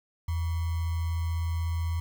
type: tone with sample-and-hold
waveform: sine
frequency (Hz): 83.1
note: E2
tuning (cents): +15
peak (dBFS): -26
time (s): 0.28-2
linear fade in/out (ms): 5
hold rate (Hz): 1050
effects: none